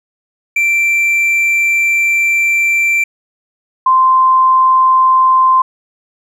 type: tone pair in turn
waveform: triangle / sine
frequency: 2349 / 1040.9 Hz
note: D7 / C6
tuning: 0 / -9 cents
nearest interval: octave + major second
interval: 1409 cents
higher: first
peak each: -8 / -6 dBFS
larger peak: second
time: 0.56-3.04 / 3.86-5.62 s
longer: first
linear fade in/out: 5 ms
effects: none